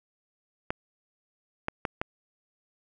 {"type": "clicks", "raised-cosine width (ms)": 0.5, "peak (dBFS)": -13, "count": 4, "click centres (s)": [0.705, 1.684, 1.852, 2.015], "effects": []}